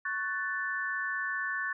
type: chord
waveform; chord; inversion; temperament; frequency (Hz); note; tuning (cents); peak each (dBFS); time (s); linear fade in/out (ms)
sine; F# minor; second; equal with one note detuned; 1108.7 / 1495.4 / 1760; C#6 / F#6 / A6; 0 / +18 / 0; -38 / -35 / -33; 0.05-1.73; 5
effects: none